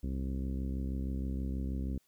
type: harmonic tone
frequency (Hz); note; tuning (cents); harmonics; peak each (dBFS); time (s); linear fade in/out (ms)
66.3; C2; +23; 1 / 2 / 3 / 4 / 5 / 6 / 7 / 8; -34 / -43 / -40 / -42 / -50 / -53 / -58 / -58; 0.03-1.98; 5
effects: white hiss -73 dBFS RMS until 2.07 s